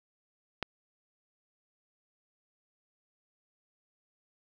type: click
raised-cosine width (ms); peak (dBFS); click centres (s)
0.3; -15; 0.627
effects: none